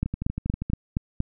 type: two click trains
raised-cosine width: 5 ms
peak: -16 / -11 dBFS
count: 9 / 6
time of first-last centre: 0.06-0.7 / 0.03-1.204 s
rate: 12.5 / 4.26 Hz
effects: none